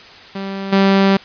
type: tone with level steps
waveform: sawtooth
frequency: 195.1 Hz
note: G3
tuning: 8 cents flat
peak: -19 / -6 dBFS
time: 0.35-1.17 s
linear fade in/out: 5 ms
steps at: 0.72 s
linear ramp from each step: 10 ms
effects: white hiss -39 dBFS RMS until 1.24 s + resampled to 11025 Hz